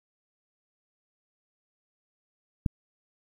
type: click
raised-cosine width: 5 ms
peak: -12 dBFS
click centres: 2.662 s
effects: 9-bit